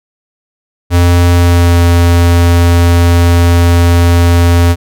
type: tone with pitch glide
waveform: square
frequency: 87.31 to 86.16 Hz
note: F2 to F2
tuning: 0 to -23 cents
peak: -5 dBFS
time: 0.9-4.76 s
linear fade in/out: 50 ms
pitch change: -23 cents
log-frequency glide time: 1.32-1.79 s
effects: none